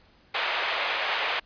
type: band-pass noise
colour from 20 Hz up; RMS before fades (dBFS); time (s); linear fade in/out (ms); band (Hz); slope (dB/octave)
white; -28; 0.34-1.4; 10; 500 to 3200; 24
effects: pink hiss -59 dBFS RMS until 1.45 s + resampled to 11025 Hz